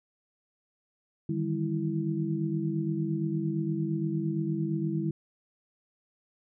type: tone cluster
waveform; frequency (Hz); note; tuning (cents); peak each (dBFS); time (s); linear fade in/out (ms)
sine; 152.4 / 161.1 / 198.5 / 329.5; D#3 / E3 / G3 / E4; -36 / -39 / +22 / -1; -31 / -36 / -33 / -32; 1.29-5.11; 5
effects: none